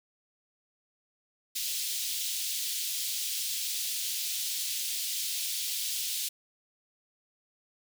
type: high-pass noise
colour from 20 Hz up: pink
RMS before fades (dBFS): -33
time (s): 1.55-6.29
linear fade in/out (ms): 10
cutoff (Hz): 3200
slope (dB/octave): 24
effects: none